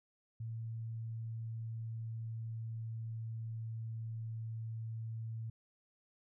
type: tone with pitch glide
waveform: sine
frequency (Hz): 113.4 to 112.55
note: A#2 to A2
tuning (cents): -47 to +40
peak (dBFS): -39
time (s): 0.4-5.5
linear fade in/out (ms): 5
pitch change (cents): -13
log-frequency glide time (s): 0.55-4.5
effects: none